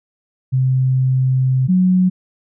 sine tone pair in turn, 130.1 / 183.99 Hz, C3 / F#3, -9 / -9 cents, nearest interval tritone, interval 600 cents, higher second, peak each -12 / -10 dBFS, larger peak second, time 0.52-1.68 / 1.68-2.1 s, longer first, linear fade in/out 20 ms, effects none

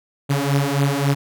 sawtooth beating tone pair, 138.59 / 142.29 Hz, C#3 / C#3, 0 / +46 cents, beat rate 3.7 Hz, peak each -16 dBFS, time 0.29-1.15 s, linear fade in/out 20 ms, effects none

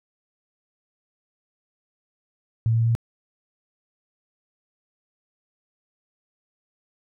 sine tone with pitch steps, 113.5 / 114.62 / 115.75 Hz, A#2 / A#2 / A#2, -46 / -29 / -12 cents, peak -17 dBFS, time 2.66-2.951 s, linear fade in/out 0 ms, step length 97 ms, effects none

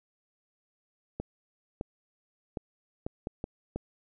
clicks, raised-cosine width 2 ms, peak -20 dBFS, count 7, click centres 1.2 / 1.811 / 2.572 / 3.065 / 3.271 / 3.441 / 3.76 s, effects none

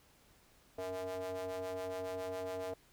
square ring-modulated tone, 92.4 Hz, F#2, 2 cents flat, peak -36 dBFS, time 0.78-2.74 s, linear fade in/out 5 ms, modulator 558 Hz, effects pink hiss -66 dBFS RMS until 2.92 s

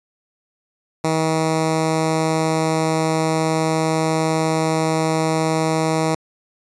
10% pulse tone with notch filter, 159.5 Hz, D#3, 43 cents sharp, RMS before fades -19 dBFS, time 1.04-6.15 s, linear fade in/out 5 ms, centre 3000 Hz, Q 1.6, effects resampled to 22050 Hz

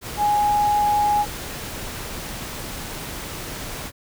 sine tone in noise, 830.6 Hz, G#5, in tune, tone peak -16 dBFS, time 0.17-1.26 s, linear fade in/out 50 ms, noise pink, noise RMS -32 dBFS, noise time 0.01-3.92 s, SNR +13 dB, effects none

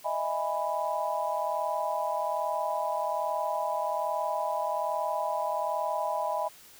sine chord, E major seventh, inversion third, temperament just, 618.1 / 659.3 / 824.1 / 988.9 Hz, D#5 / E5 / G#5 / B5, -12 / 0 / -14 / +2 cents, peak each -33 / -34 / -33 / -32 dBFS, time 0.04-6.49 s, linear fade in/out 20 ms, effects white hiss -53 dBFS RMS until 6.79 s

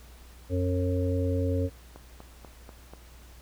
harmonic tone, 90.4 Hz, F#2, 40 cents flat, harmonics 1 / 3 / 5 / 6, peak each -26 / -31 / -33 / -34 dBFS, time 0.49-1.7 s, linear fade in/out 50 ms
click train, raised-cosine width 1 ms, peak -30 dBFS, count 5, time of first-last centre 1.96-2.936 s, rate 4.1 Hz
effects added 60 Hz sine -49 dBFS peak until 3.41 s + pink hiss -55 dBFS RMS until 3.41 s

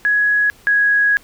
sine tone pair in turn, 1674 / 1661.5 Hz, G#6 / G#6, +13 / 0 cents, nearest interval unison, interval 13 cents, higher first, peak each -12 / -11 dBFS, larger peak second, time 0.05-0.5 / 0.67-1.17 s, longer second, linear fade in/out 0 ms, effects pink hiss -48 dBFS RMS until 1.23 s

